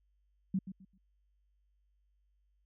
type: tone with echo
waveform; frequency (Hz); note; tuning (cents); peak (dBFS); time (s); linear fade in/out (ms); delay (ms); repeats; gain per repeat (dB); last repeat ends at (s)
sine; 190; F#3; +46; -28; 0.54-0.59; 5; 130; 3; -12; 0.98
effects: added 50 Hz sine -70 dBFS peak until 2.65 s